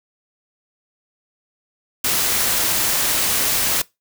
white noise, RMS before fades -19 dBFS, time 2.04-3.82 s, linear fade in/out 5 ms, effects noise-tail reverb RT60 0.2 s tail -22 dB re dry

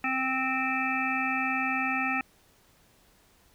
harmonic tone, 261.6 Hz, C4, in tune, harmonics 1 / 3 / 5 / 7 / 9 / 10, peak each -33 / -33 / -33 / -33 / -33 / -33 dBFS, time 0.04-2.21 s, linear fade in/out 2 ms, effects pink hiss -62 dBFS RMS until 3.54 s

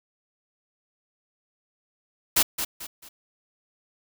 white noise with echo, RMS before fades -19 dBFS, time 2.36-2.43 s, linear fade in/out 10 ms, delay 220 ms, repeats 3, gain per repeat -9 dB, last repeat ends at 3.09 s, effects none

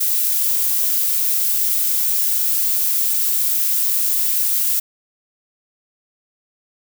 violet noise, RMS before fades -18 dBFS, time 0-4.8 s, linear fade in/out 10 ms, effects none

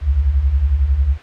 sine beating tone pair, 60.4 / 71.4 Hz, B1 / D2, -38 / -48 cents, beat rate 11 Hz, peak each -19 / -13 dBFS, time 0.01-1.18 s, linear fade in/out 50 ms, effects white hiss -38 dBFS RMS until 1.22 s + low-pass 2000 Hz 12 dB/octave

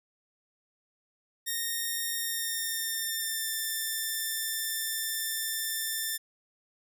5% pulse tone with pitch glide, 1847 to 1782 Hz, A#6 to A6, -16 to +22 cents, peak -20 dBFS, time 1.46-6.18 s, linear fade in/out 20 ms, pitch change -62 cents, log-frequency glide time 2.16-3.52 s, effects none

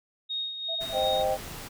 sine tone with tremolo, 3729 Hz, A#7, in tune, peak -28 dBFS, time 0.29-1.24 s, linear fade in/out 20 ms, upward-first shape sine, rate 2.8 Hz, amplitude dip 55%
sine tone bursts, 659.3 Hz, E5, in tune, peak -35 dBFS, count 3, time 0.68-0.965 s, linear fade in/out 20 ms, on 81 ms, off 21 ms
pink noise, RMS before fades -40 dBFS, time 0.8-1.69 s, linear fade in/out 20 ms
sine chord, C minor, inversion none, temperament equal, 523.3 / 622.3 / 784 Hz, C5 / Eb5 / G5, 0 / 0 / 0 cents, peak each -28 dBFS, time 0.92-1.38 s, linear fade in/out 50 ms
effects none

